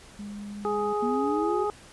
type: tone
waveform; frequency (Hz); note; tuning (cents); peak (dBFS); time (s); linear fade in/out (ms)
sine; 205.1; G#3; -21; -35; 0.19-0.93; 2
type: harmonic tone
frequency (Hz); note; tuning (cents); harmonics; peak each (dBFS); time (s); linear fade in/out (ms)
416.7; G#4; +6; 1 / 2 / 3; -27 / -30 / -32; 0.65-1.7; 0
type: exponential sweep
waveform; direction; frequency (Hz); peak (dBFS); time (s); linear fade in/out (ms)
sine; up; 233.1 to 384.9; -27; 1.02-1.65; 10
effects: pink hiss -50 dBFS RMS until 1.92 s + resampled to 24000 Hz